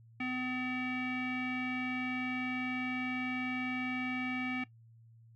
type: tone with low-pass filter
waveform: square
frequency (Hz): 253.6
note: B3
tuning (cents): +46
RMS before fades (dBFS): -36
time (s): 0.2-4.64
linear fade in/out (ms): 5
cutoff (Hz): 2400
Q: 8.2
effects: noise-tail reverb RT60 0.1 s tail -17 dB re dry + added 114 Hz sine -56 dBFS peak until 5.35 s